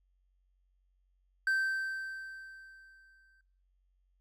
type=tone with exponential decay; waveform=triangle; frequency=1556 Hz; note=G6; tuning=13 cents flat; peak=-24 dBFS; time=1.47-3.41 s; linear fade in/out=2 ms; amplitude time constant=420 ms; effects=noise-tail reverb RT60 0.5 s tail -23 dB re dry + added 46 Hz sine -69 dBFS peak until 4.2 s